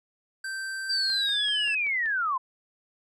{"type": "tone with pitch glide", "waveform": "square", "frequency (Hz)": [1560, 1691.4], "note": ["G6", "G#6"], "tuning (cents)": [-9, 31], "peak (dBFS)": -32, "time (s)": [0.44, 1.75], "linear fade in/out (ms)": 5, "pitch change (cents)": 140, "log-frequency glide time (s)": [1.08, 1.45]}
{"type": "linear sweep", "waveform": "sine", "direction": "down", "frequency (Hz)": [4740, 987.8], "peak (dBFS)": -24, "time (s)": [0.89, 2.38], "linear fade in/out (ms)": 10}
{"type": "click train", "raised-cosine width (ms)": 0.3, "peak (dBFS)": -30, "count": 6, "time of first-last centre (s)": [1.1, 2.06], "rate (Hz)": 5.21}
{"effects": ["resampled to 24000 Hz"]}